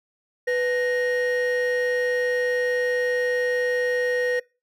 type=tone pair together; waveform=triangle; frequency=495.3 / 1864.7 Hz; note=B4 / A#6; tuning=+5 / 0 cents; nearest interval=octave + major seventh; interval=2295 cents; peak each=-18 / -23 dBFS; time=0.47-4.4 s; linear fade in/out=10 ms; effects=noise-tail reverb RT60 0.3 s tail -25 dB re dry + tanh soft clip ceiling -16 dBFS